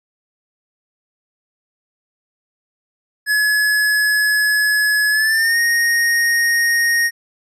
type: tone with pitch glide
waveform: square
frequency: 1699 to 1863.5 Hz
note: G#6 to A#6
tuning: +39 to -1 cents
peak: -14 dBFS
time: 3.26-7.11 s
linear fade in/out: 50 ms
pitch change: +160 cents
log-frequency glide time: 5.11-5.59 s
effects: resampled to 32000 Hz